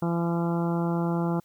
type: harmonic tone with a mistuned harmonic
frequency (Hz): 169.7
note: F3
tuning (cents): -49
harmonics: 1 / 2 / 3 / 4 / 5 / 6 / 7 / 8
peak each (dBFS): -25 / -30 / -36 / -37 / -36 / -40 / -42 / -42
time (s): 0.02-1.4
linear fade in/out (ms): 5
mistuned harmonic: 8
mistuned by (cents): +19
effects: white hiss -65 dBFS RMS until 1.44 s